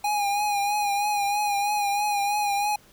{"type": "tone with vibrato", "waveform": "square", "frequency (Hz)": 820, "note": "G#5", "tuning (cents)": -22, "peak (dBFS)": -23, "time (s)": [0.04, 2.76], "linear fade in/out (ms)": 5, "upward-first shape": "triangle", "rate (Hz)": 3.1, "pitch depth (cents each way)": 47, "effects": ["pink hiss -55 dBFS RMS until 2.92 s"]}